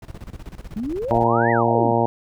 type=noise with tremolo; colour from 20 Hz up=brown; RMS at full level=-34 dBFS; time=0.02-1.24 s; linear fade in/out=5 ms; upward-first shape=square; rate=16 Hz; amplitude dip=80%
type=exponential two-way sweep; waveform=sine; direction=up then down; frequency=200.9 to 2000 to 200.9 Hz; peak=-23 dBFS; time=0.76-1.92 s; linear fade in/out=5 ms; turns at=1.51 s
type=harmonic tone; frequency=116.54 Hz; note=A#2; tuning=in tune; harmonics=1 / 2 / 3 / 4 / 5 / 6 / 7 / 8; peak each=-24 / -24 / -24 / -24 / -24 / -24 / -24 / -24 dBFS; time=1.11-2.06 s; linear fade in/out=0 ms
effects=none